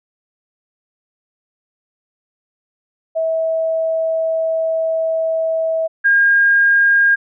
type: tone pair in turn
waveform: sine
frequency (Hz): 648 / 1617.8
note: E5 / G#6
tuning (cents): -30 / -46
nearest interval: octave + major third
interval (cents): 1584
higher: second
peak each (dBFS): -15 / -9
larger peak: second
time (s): 3.15-5.88 / 6.04-7.16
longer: first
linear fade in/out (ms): 20
effects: none